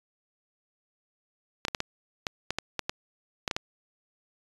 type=clicks; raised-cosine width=0.2 ms; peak=-11 dBFS; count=12; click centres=1.651 / 1.683 / 1.748 / 1.804 / 2.268 / 2.506 / 2.586 / 2.793 / 2.895 / 3.478 / 3.512 / 3.565 s; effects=resampled to 24000 Hz